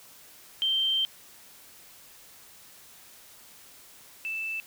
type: tone pair in turn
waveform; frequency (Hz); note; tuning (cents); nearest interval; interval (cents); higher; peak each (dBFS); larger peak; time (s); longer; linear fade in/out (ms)
sine; 3136 / 2644; G7 / E7; 0 / +5; minor third; 295; first; -23 / -30; first; 0.62-1.05 / 4.25-4.6; first; 0
effects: white hiss -52 dBFS RMS until 4.66 s